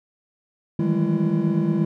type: tone cluster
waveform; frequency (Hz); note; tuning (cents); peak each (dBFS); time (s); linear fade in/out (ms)
triangle; 156.2 / 165 / 194.1 / 210.6 / 336.4; D#3 / E3 / G3 / G#3 / E4; +7 / +2 / -17 / +24 / +35; -23; 0.79-1.85; 5
effects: none